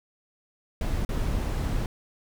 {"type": "noise with dropouts", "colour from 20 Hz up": "brown", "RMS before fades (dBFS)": -27, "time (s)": [0.81, 1.86], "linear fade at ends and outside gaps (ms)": 2, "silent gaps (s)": [1.05, 1.09], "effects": []}